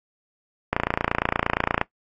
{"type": "click train", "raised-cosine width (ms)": 0.5, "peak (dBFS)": -5, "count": 32, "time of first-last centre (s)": [0.73, 1.814], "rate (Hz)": 28.6, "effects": ["noise-tail reverb RT60 0.1 s tail -17 dB re dry", "AAC 48 kbps"]}